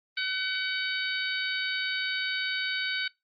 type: harmonic tone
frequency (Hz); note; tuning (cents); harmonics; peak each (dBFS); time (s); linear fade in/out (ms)
755; F#5; +35; 2 / 3 / 4 / 5 / 6; -32 / -34 / -35 / -36 / -37; 0.17-3.08; 5
effects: noise-tail reverb RT60 0.2 s tail -22 dB re dry + Opus 24 kbps